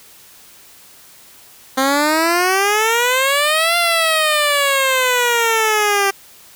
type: exponential two-way sweep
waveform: 10% pulse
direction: up then down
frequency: 261.6 to 696 to 391 Hz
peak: -5 dBFS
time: 1.77-6.11 s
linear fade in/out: 10 ms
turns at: 3.77 s
effects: white hiss -44 dBFS RMS until 6.55 s